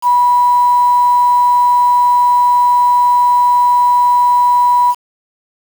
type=tone with quantisation; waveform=sine; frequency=978 Hz; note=B5; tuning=17 cents flat; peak=-7 dBFS; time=0.02-4.95 s; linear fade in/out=50 ms; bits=5; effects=none